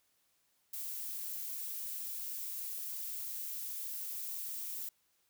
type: noise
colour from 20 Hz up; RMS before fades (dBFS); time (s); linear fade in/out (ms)
violet; -41; 0.73-4.89; 5
effects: white hiss -75 dBFS RMS until 5.29 s